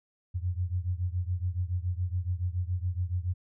sine beating tone pair, 87.31 / 94.41 Hz, F2 / F#2, 0 / +35 cents, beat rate 7.1 Hz, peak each -30 / -32 dBFS, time 0.34-3.34 s, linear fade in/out 20 ms, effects none

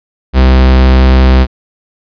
45% pulse tone, 64.7 Hz, C2, 19 cents flat, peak -3 dBFS, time 0.33-1.47 s, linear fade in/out 50 ms, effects resampled to 11025 Hz

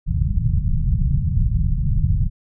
pink low-pass noise, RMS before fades -18 dBFS, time 0.06-2.3 s, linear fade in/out 50 ms, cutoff 170 Hz, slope 48 dB/octave, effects none

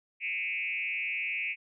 sine tone with frequency modulation, 2392 Hz, D7, 31 cents sharp, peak -30 dBFS, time 0.2-1.56 s, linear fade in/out 50 ms, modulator 175 Hz, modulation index 1.5, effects none

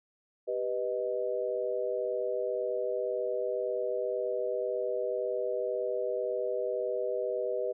sine chord, G augmented, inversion none, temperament equal, 392 / 493.9 / 622.3 Hz, G4 / B4 / D#5, 0 / 0 / 0 cents, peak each -35 / -32 / -34 dBFS, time 0.47-7.73 s, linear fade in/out 20 ms, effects none

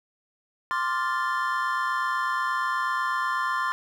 triangle chord, D minor seventh, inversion third, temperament equal, 1046.5 / 1174.7 / 1396.9 / 1760 Hz, C6 / D6 / F6 / A6, 0 / 0 / 0 / 0 cents, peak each -25 / -30 / -30 / -29 dBFS, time 0.71-3.72 s, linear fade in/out 0 ms, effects none

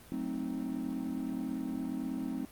triangle chord, F# diminished seventh, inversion none, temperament equal, 185 / 220 / 261.6 / 311.1 Hz, F#3 / A3 / C4 / Eb4, 0 / 0 / 0 / 0 cents, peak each -40 / -38 / -34 / -38 dBFS, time 0.12-2.45 s, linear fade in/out 0 ms, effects pink hiss -55 dBFS RMS until 2.51 s + Opus 32 kbps

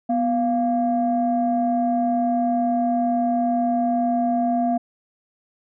sine tone pair together, 245.6 / 694.7 Hz, B3 / F5, -9 / -9 cents, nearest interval octave + tritone, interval 1800 cents, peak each -20 dBFS, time 0.09-4.78 s, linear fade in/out 10 ms, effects tanh soft clip ceiling -11 dBFS

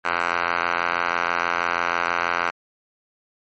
5% pulse tone with band-pass filter, 86.2 Hz, F2, 22 cents flat, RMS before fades -23 dBFS, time 0.04-2.51 s, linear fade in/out 20 ms, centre 1600 Hz, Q 6.1, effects MP3 32 kbps

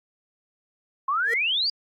sine exponential sweep, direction up, 1046.5 to 4900 Hz, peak -21 dBFS, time 1.08-1.7 s, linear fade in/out 5 ms
square tone with exponential growth, 463.7 Hz, A#4, 9 cents flat, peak -26 dBFS, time 1.21-1.34 s, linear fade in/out 5 ms, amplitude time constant 27 ms
effects AAC 64 kbps

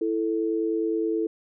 sine tone pair together, 330.4 / 440 Hz, E4 / A4, +4 / 0 cents, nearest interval perfect fourth, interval 496 cents, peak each -25 / -26 dBFS, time 0.01-1.27 s, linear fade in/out 5 ms, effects none

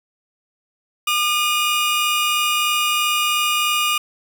45% pulse tone cluster, 1208 / 2459 / 2879 Hz, D6 / D#7 / F#7, +48 / -21 / -48 cents, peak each -21 / -22 / -21 dBFS, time 1.07-3.98 s, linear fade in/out 5 ms, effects 8-bit

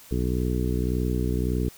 harmonic tone, 61.74 Hz, B1, in tune, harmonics 1 / 2 / 3 / 4 / 5 / 6 / 7, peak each -26 / -29 / -31 / -32 / -33 / -34 / -34 dBFS, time 0.11-1.69 s, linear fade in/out 5 ms, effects white hiss -49 dBFS RMS until 1.77 s

